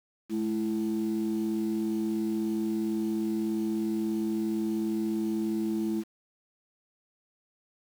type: tone pair together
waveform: sine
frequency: 214.8 / 331.8 Hz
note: A3 / E4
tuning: -41 / +11 cents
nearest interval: minor sixth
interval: 752 cents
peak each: -28 dBFS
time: 0.29-6.04 s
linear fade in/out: 50 ms
effects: tanh soft clip ceiling -22 dBFS + 8-bit